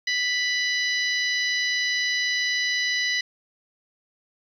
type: harmonic tone with a mistuned harmonic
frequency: 987.8 Hz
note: B5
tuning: in tune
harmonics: 2 / 3 / 4 / 5 / 6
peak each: -24 / -31 / -29 / -32 / -36 dBFS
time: 0.07-3.21 s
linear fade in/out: 5 ms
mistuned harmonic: 4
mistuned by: +19 cents
effects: 9-bit